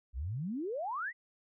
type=exponential sweep; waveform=sine; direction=up; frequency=55 to 2055 Hz; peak=-34 dBFS; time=0.13-1.13 s; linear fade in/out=50 ms; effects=none